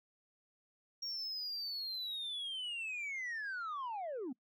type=linear sweep; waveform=sine; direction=down; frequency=5600 to 230.5 Hz; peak=-36 dBFS; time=1.02-4.33 s; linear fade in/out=10 ms; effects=noise-tail reverb RT60 0.1 s tail -23 dB re dry + tanh soft clip ceiling -37 dBFS